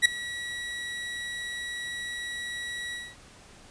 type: tone with ADSR envelope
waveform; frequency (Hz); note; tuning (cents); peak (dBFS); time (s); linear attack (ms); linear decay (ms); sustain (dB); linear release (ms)
30% pulse; 1929; B6; -41; -10; 0.02-3.16; 34; 5; -20; 230
effects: pink hiss -52 dBFS RMS until 3.7 s + resampled to 22050 Hz